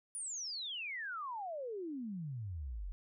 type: exponential sweep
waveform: sine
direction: down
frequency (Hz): 9910 to 41.05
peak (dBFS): -39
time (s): 0.15-2.92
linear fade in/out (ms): 0
effects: none